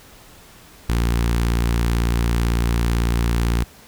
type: tone with notch filter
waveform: sawtooth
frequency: 58 Hz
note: A#1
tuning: 8 cents flat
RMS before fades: -19 dBFS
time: 0.89-3.64 s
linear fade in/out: 5 ms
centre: 600 Hz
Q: 1.6
effects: pink hiss -46 dBFS RMS until 3.87 s